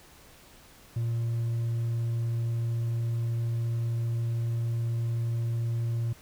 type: tone with hard clipping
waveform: sine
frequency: 116.4 Hz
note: A#2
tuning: 2 cents flat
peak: -27 dBFS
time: 0.96-6.13 s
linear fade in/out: 5 ms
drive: 2 dB
effects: pink hiss -54 dBFS RMS until 6.21 s